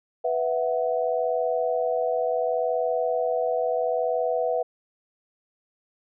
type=chord; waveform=sine; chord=B suspended fourth; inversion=none; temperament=equal; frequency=493.9 / 659.3 / 740 Hz; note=B4 / E5 / F#5; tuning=0 / 0 / 0 cents; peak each=-25 / -26 / -29 dBFS; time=0.24-4.63 s; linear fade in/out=10 ms; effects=none